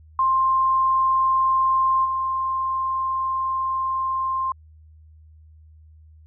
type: tone with level steps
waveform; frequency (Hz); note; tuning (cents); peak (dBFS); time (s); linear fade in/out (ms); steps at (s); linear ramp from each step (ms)
sine; 1054; C6; +12; -16 / -21; 0.19-4.52; 2; 2.04; 20
effects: added 78 Hz sine -46 dBFS peak until 6.26 s